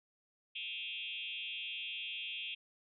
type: tone with frequency modulation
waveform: sine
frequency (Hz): 2960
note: F#7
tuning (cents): 0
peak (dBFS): -39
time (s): 0.55-2.55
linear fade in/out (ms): 10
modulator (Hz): 193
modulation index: 2.6
effects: none